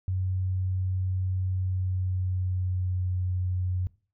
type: tone with pitch glide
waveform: sine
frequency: 93.1 to 91.29 Hz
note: F#2 to F#2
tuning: +11 to -23 cents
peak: -25 dBFS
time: 0.08-3.87 s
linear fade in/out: 0 ms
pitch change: -34 cents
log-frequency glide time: 1.49-3.13 s
effects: noise-tail reverb RT60 0.4 s tail -21 dB re dry

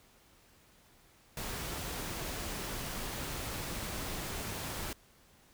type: noise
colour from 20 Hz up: pink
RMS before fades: -39 dBFS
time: 1.37-4.93 s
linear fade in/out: 2 ms
effects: pink hiss -63 dBFS RMS until 5.53 s

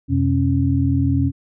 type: tone cluster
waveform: sine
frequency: 86.6 / 126.7 / 274.9 Hz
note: F2 / B2 / C#4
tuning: -14 / +45 / -14 cents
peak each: -19 dBFS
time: 0.08-1.32 s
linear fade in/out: 50 ms
effects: none

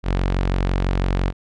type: tone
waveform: sawtooth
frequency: 45.98 Hz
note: F#1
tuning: 10 cents flat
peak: -14 dBFS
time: 0.03-1.33 s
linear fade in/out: 50 ms
effects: low-pass 4000 Hz 12 dB/octave

